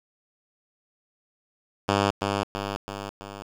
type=tone with echo; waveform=5% pulse; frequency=100 Hz; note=G2; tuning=35 cents sharp; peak=-9 dBFS; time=1.88-2.11 s; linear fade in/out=10 ms; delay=330 ms; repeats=4; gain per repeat=-4 dB; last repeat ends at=3.43 s; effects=low-pass 6000 Hz 12 dB/octave + 7-bit